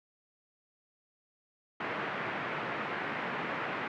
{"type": "band-pass noise", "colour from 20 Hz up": "white", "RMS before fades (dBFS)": -36, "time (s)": [1.8, 3.88], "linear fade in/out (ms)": 5, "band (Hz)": [130, 2100], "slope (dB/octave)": 24, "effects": []}